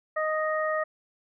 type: harmonic tone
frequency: 622.3 Hz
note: D#5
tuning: in tune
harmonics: 1 / 2 / 3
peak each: -27 / -30 / -32 dBFS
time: 0.16-0.84 s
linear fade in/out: 10 ms
effects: none